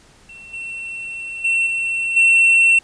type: tone with level steps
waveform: triangle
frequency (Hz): 2706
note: E7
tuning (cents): +45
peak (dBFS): -35 / -25 / -13 / -17 / -8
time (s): 0.29-2.79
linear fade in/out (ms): 5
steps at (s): 0.53 / 1.44 / 1.66 / 2.16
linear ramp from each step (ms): 10
effects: pink hiss -50 dBFS RMS until 2.83 s + resampled to 22050 Hz